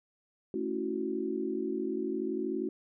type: chord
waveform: sine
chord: F# minor seventh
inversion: first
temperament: equal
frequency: 220 / 277.2 / 329.6 / 370 Hz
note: A3 / C#4 / E4 / F#4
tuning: 0 / 0 / 0 / 0 cents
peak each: -38 / -37 / -36 / -34 dBFS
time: 0.54-2.69 s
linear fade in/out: 2 ms
effects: none